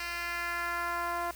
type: tone with band-pass filter sweep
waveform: 10% pulse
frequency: 345.4 Hz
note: F4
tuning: 19 cents flat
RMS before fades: -34 dBFS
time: 0-1.31 s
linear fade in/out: 2 ms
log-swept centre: 3100 to 800 Hz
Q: 1.3
effects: added 60 Hz sine -51 dBFS peak until 1.35 s + white hiss -50 dBFS RMS until 1.35 s